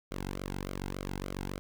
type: tone with flanger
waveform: sawtooth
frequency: 47.32 Hz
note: F#1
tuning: 40 cents sharp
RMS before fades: -38 dBFS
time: 0.11-1.59 s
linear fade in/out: 0 ms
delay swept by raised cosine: 1.1 to 1.73 ms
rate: 3.4 Hz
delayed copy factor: -0.8
effects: 11-bit

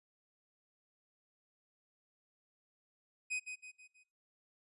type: tone with echo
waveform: 45% pulse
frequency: 2506 Hz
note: D#7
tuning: 12 cents sharp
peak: -35 dBFS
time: 3.3-3.4 s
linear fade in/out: 20 ms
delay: 160 ms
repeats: 4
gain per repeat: -7 dB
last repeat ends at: 4.04 s
effects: noise-tail reverb RT60 0.5 s tail -24 dB re dry + resampled to 24000 Hz

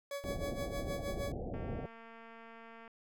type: tone with tremolo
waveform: 40% pulse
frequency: 564 Hz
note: C#5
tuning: 30 cents sharp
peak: -36 dBFS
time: 0.11-1.32 s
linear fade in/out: 2 ms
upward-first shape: sine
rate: 6.4 Hz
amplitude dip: 75%
type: low-pass noise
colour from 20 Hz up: pink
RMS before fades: -40 dBFS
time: 0.24-1.86 s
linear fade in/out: 0 ms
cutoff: 770 Hz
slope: 96 dB/octave
type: click train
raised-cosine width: 0.5 ms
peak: -39 dBFS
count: 306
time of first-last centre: 1.54-2.878 s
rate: 228 Hz
effects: none

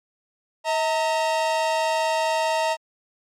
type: tone pair together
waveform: 45% pulse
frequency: 640 / 917.7 Hz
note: D#5 / A#5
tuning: +49 / -27 cents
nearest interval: tritone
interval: 624 cents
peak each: -23 dBFS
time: 0.64-2.77 s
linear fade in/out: 50 ms
effects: low-pass 8000 Hz 12 dB/octave + MP3 96 kbps

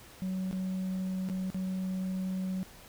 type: tone with dropouts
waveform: sine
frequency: 187.1 Hz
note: F#3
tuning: 20 cents sharp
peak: -28 dBFS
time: 0.22-2.63 s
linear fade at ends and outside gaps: 0 ms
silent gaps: 0.512-0.528 / 1.288-1.298 / 1.502-1.545 s
effects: tanh soft clip ceiling -30 dBFS + pink hiss -53 dBFS RMS until 2.88 s

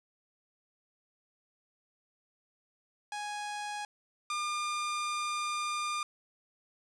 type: tone pair in turn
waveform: sawtooth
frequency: 830.6 / 1204.1 Hz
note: G#5 / D6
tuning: 0 / +43 cents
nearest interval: tritone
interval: 643 cents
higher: second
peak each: -32 / -28 dBFS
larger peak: second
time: 3.12-3.85 / 4.3-6.03 s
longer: second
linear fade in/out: 2 ms
effects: resampled to 22050 Hz + 10-bit

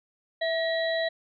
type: harmonic tone with a mistuned harmonic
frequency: 657 Hz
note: E5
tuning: 6 cents flat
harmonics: 1 / 3 / 5 / 6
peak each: -26 / -31 / -44 / -34 dBFS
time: 0.41-1.09 s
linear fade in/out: 10 ms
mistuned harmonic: 3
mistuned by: -59 cents
effects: none

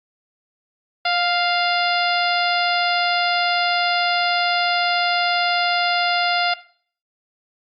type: harmonic tone with a mistuned harmonic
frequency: 698.5 Hz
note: F5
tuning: in tune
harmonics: 1 / 2 / 3 / 4 / 5 / 6 / 7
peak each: -21 / -24 / -26 / -27 / -28 / -29 / -29 dBFS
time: 1.05-6.54 s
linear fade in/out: 5 ms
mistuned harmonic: 1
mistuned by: +17 cents
effects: noise-tail reverb RT60 0.5 s tail -17 dB re dry + Opus 48 kbps

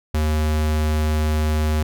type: tone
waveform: square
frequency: 76.9 Hz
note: D#2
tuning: 20 cents flat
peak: -18 dBFS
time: 0.14-1.83 s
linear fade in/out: 5 ms
effects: none

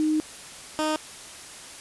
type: tone pair in turn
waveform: sine / 15% pulse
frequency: 309.1 / 309.1 Hz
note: D#4 / D#4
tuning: -11 / -11 cents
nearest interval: unison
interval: 0 cents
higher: neither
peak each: -20 / -17 dBFS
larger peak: second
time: 0-0.2 / 0.79-0.96 s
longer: first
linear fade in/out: 0 ms
effects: white hiss -42 dBFS RMS until 1.8 s + resampled to 24000 Hz

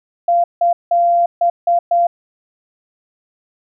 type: tone bursts at uneven times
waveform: sine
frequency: 691 Hz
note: F5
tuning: 19 cents flat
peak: -10 dBFS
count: 6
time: 0.28-0.44 / 0.61-0.73 / 0.91-1.26 / 1.41-1.5 / 1.67-1.79 / 1.91-2.07 s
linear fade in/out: 5 ms
effects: none

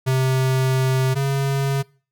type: tone pair in turn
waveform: square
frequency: 131 / 137.51 Hz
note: C3 / C#3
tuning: +2 / -14 cents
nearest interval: minor second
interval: 84 cents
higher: second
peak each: -17 / -19 dBFS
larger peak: first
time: 0.06-1.15 / 1.15-1.83 s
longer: first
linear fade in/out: 20 ms
effects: noise-tail reverb RT60 0.4 s tail -23 dB re dry

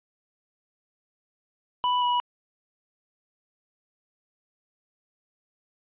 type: tone pair in turn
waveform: square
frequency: 989 / 976.5 Hz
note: B5 / B5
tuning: +2 / -20 cents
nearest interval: unison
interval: 22 cents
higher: first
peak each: -22 dBFS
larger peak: neither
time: 1.84-2.02 / 2.02-2.2 s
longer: neither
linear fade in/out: 0 ms
effects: resampled to 8000 Hz

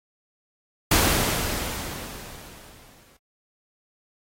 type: noise with exponential decay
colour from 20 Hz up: pink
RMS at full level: -17 dBFS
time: 0.91-3.17 s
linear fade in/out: 5 ms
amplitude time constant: 490 ms
effects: AAC 48 kbps

